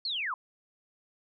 sine linear sweep, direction down, 4435 to 957 Hz, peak -30 dBFS, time 0.05-0.34 s, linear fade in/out 2 ms, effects none

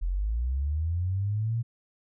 sine linear sweep, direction up, 40.55 to 118.5 Hz, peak -25 dBFS, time 0.01-1.63 s, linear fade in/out 20 ms, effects none

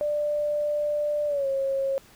sine tone with pitch glide, 592 to 542.9 Hz, D5 to C#5, +14 to -36 cents, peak -23 dBFS, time 0.01-1.98 s, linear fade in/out 0 ms, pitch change -150 cents, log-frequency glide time 1.27-1.47 s, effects pink hiss -54 dBFS RMS until 2.15 s

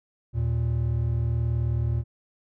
triangle tone pair together, 77.73 / 116.54 Hz, D#2 / A#2, -1 / 0 cents, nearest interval perfect fifth, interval 701 cents, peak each -25 / -22 dBFS, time 0.33-2.04 s, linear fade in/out 50 ms, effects none

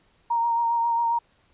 sine tone with vibrato, 932.3 Hz, A#5, in tune, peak -20 dBFS, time 0.3-1.19 s, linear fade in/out 10 ms, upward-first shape sine, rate 7.4 Hz, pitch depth 21 cents each way, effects pink hiss -63 dBFS RMS until 1.53 s + resampled to 8000 Hz

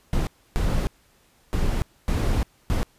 brown noise bursts at uneven times, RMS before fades -22 dBFS, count 5, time 0.13-0.27 / 0.56-0.87 / 1.53-1.82 / 2.08-2.43 / 2.7-2.83 s, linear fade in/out 0 ms, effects pink hiss -60 dBFS RMS until 2.98 s + resampled to 32000 Hz

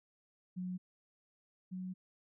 sine tone pair in turn, 182.3 / 184.63 Hz, F#3 / F#3, -25 / -3 cents, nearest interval unison, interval 22 cents, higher second, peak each -37 / -39 dBFS, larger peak first, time 0.56-0.78 / 1.71-1.94 s, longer second, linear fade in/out 20 ms, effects none

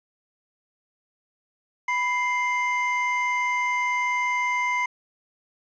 triangle tone pair together, 989.5 / 2093 Hz, B5 / C7, +3 / 0 cents, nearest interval octave + minor second, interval 1297 cents, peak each -23 / -23 dBFS, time 1.88-4.86 s, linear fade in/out 5 ms, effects resampled to 16000 Hz + 9-bit

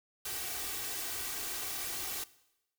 white noise with comb filter, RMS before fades -38 dBFS, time 0.25-2.24 s, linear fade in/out 5 ms, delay 2.6 ms, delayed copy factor +0.65, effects noise-tail reverb RT60 0.9 s tail -19 dB re dry

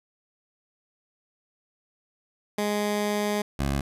15% pulse tone pair in turn, 207.7 / 69.31 Hz, G#3 / C#2, 0 / 0 cents, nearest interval octave + perfect fifth, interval 1900 cents, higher first, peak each -18 / -18 dBFS, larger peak neither, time 2.58-3.42 / 3.59-3.81 s, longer first, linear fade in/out 5 ms, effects resampled to 32000 Hz

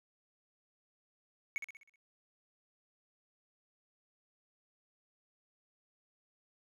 triangle tone with echo, 2217 Hz, C#7, in tune, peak -31 dBFS, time 1.56-1.58 s, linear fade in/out 0 ms, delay 63 ms, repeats 6, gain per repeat -6 dB, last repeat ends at 1.958 s, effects none

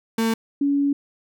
35% pulse / sine tone pair in turn, 225.6 / 282.6 Hz, A3 / C#4, +44 / +34 cents, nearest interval major third, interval 390 cents, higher second, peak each -17 dBFS, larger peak neither, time 0.18-0.34 / 0.61-0.93 s, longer second, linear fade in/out 5 ms, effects none

